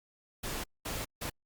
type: noise bursts at uneven times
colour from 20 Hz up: pink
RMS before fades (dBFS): -37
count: 3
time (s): 0.43-0.64 / 0.85-1.05 / 1.21-1.3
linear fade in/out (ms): 10
effects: Opus 48 kbps